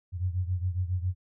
sine beating tone pair, 89 / 96.3 Hz, F2 / G2, +33 / -30 cents, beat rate 7.3 Hz, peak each -28 / -32 dBFS, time 0.12-1.15 s, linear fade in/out 50 ms, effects none

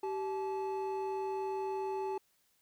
triangle tone pair together, 386.4 / 863 Hz, G4 / A5, -25 / -34 cents, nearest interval octave + major second, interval 1391 cents, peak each -33 / -36 dBFS, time 0.03-2.18 s, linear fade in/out 5 ms, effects tanh soft clip ceiling -24 dBFS + white hiss -73 dBFS RMS until 2.61 s

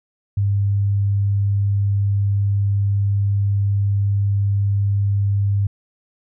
sine tone, 100.3 Hz, G2, 40 cents sharp, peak -15 dBFS, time 0.37-5.67 s, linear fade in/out 5 ms, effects none

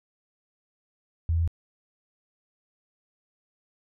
sine tone with pitch steps, 82.41 / 83.08 / 83.75 Hz, E2 / E2 / E2, 0 / +14 / +28 cents, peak -21 dBFS, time 1.29-1.476 s, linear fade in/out 0 ms, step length 62 ms, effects none

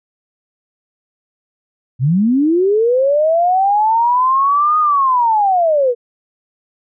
sine linear two-way sweep, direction up then down, 116.9 to 1245 to 464.2 Hz, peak -10 dBFS, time 1.99-5.95 s, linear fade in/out 50 ms, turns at 4.79 s, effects none

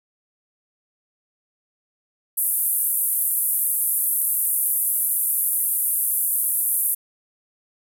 pink band-pass noise, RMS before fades -22 dBFS, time 2.37-6.95 s, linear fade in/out 10 ms, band 10000 to 14000 Hz, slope 48 dB/octave, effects none

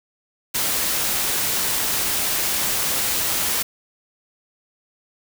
white noise, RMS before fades -22 dBFS, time 0.54-3.63 s, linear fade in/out 10 ms, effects none

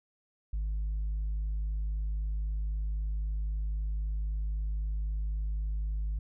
sine tone with tanh clipping, 51.91 Hz, G#1, in tune, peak -30 dBFS, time 0.53-6.19 s, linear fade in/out 5 ms, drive 1 dB, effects none

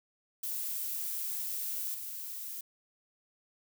violet noise with level steps, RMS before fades -36 / -41 dBFS, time 0.43-2.61 s, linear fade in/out 5 ms, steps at 1.94 s, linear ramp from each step 5 ms, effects none

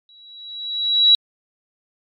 sine tone with exponential growth, 3897 Hz, B7, 24 cents flat, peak -7 dBFS, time 0.09-1.15 s, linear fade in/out 1 ms, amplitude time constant 230 ms, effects MP3 96 kbps

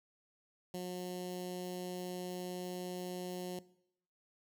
15% pulse tone with notch filter, 180.6 Hz, F#3, 42 cents flat, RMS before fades -41 dBFS, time 0.74-3.59 s, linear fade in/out 2 ms, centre 1500 Hz, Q 0.67, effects noise-tail reverb RT60 0.7 s tail -19 dB re dry

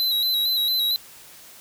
square tone with vibrato, 3951 Hz, B7, in tune, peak -20 dBFS, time 0-0.96 s, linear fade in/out 0 ms, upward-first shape square, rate 4.4 Hz, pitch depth 40 cents each way, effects white hiss -46 dBFS RMS until 1.6 s

